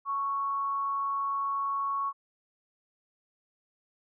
sine tone with amplitude modulation, 1108.7 Hz, C#6, in tune, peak -26 dBFS, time 0.05-2.13 s, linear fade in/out 50 ms, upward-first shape sine, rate 227 Hz, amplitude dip 35%, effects none

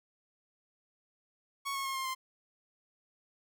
sawtooth tone with pitch steps, 1108.7 / 1092.8 / 1077.1 / 1061.7 / 1046.5 Hz, C#6 / C#6 / C6 / C6 / C6, 0 / -25 / +50 / +25 / 0 cents, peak -30 dBFS, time 1.65-2.15 s, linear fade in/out 20 ms, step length 100 ms, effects none

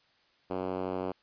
5% pulse tone with band-pass filter, 92.5 Hz, F#2, in tune, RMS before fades -34 dBFS, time 0.5-1.12 s, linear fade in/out 5 ms, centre 380 Hz, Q 0.85, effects white hiss -67 dBFS RMS until 1.22 s + resampled to 11025 Hz

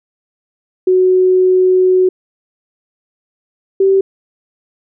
sine tone pair in turn, 370 / 386.8 Hz, F#4 / G4, 0 / -23 cents, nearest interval minor second, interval 77 cents, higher second, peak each -7 dBFS, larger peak neither, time 0.87-2.09 / 3.8-4.01 s, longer first, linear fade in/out 5 ms, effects none

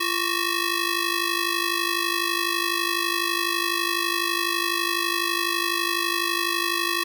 10% pulse ring-modulated tone, 740 Hz, F#5, in tune, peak -11 dBFS, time 0-7.04 s, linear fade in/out 10 ms, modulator 396 Hz, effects none

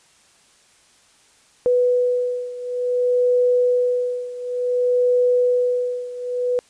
sine beating tone pair, 493.9 / 494.46 Hz, B4 / B4, 0 / +2 cents, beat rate 0.56 Hz, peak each -18 / -21 dBFS, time 1.66-6.59 s, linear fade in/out 0 ms, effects white hiss -55 dBFS RMS until 6.69 s + resampled to 22050 Hz

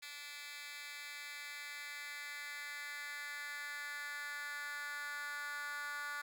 10% pulse tone with high-pass filter sweep, 290.2 Hz, D4, 21 cents flat, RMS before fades -45 dBFS, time 0.02-6.22 s, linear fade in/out 10 ms, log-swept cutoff 2600 to 1400 Hz, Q 2.9, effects none

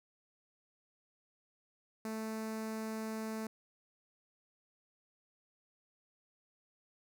sawtooth tone with notch filter, 220 Hz, A3, in tune, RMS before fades -40 dBFS, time 2.05-3.47 s, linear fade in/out 2 ms, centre 3200 Hz, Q 1.5, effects none

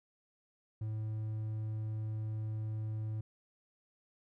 triangle tone, 108.7 Hz, A2, 21 cents flat, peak -33 dBFS, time 0.81-3.21 s, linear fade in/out 5 ms, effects none

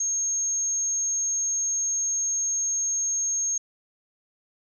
sine tone, 6480 Hz, G#8, 43 cents flat, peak -23 dBFS, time 0-3.58 s, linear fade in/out 5 ms, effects none

